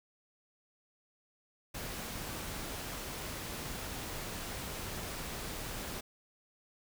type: noise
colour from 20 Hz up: pink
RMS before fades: -41 dBFS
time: 1.74-6.01 s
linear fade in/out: 10 ms
effects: none